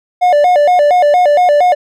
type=tone with vibrato; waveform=triangle; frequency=650 Hz; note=E5; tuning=24 cents flat; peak=-4 dBFS; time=0.21-1.75 s; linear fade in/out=20 ms; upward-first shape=square; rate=4.3 Hz; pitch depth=180 cents each way; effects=none